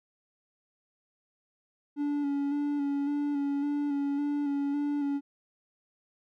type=tone with vibrato; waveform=triangle; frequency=286.1 Hz; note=D4; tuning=45 cents flat; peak=-25 dBFS; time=1.96-5.21 s; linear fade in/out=50 ms; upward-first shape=square; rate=1.8 Hz; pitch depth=23 cents each way; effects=none